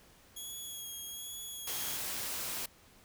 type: tone with vibrato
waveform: 10% pulse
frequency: 3322 Hz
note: G#7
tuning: in tune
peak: -34 dBFS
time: 0.36-1.97 s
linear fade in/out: 10 ms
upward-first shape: sine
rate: 1.2 Hz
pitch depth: 28 cents each way
type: noise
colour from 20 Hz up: white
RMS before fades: -38 dBFS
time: 1.67-2.66 s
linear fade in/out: 5 ms
effects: pink hiss -61 dBFS RMS until 3.04 s